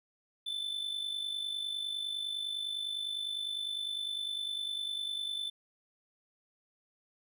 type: tone with amplitude modulation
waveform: triangle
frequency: 3520 Hz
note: A7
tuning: in tune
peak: -30 dBFS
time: 0.46-5.5 s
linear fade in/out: 10 ms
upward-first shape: sine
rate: 49.9 Hz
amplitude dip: 60%
effects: none